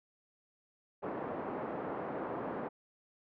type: band-pass noise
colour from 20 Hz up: pink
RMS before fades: -39 dBFS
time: 1.02-2.69 s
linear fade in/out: 20 ms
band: 280 to 1000 Hz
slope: 12 dB/octave
effects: low-pass 2000 Hz 12 dB/octave